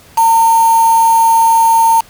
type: tone with quantisation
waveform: sine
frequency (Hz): 911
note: A#5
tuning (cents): -40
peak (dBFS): -6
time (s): 0.17-2.01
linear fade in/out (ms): 10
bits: 3
effects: pink hiss -42 dBFS RMS until 2.09 s